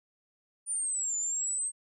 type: linear two-way sweep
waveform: sine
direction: down then up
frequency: 9360 to 7020 to 8400 Hz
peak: -29 dBFS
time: 0.66-1.72 s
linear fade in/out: 50 ms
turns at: 1.17 s
effects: none